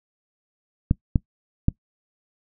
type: clicks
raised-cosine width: 5 ms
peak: -5 dBFS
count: 3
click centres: 0.911 / 1.158 / 1.684 s
effects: noise-tail reverb RT60 0.1 s tail -22 dB re dry